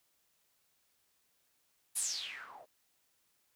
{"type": "noise with low-pass filter sweep", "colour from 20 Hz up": "blue", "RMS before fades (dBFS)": -40, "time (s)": [1.95, 2.66], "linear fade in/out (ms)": 20, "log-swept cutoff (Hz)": [11000, 550], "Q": 7.8, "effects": ["white hiss -75 dBFS RMS until 3.55 s"]}